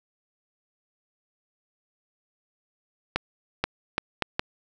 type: accelerating click train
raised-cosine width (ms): 0.3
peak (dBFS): -7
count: 5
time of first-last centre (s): 3.16-4.395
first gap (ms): 480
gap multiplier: 0.71
effects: none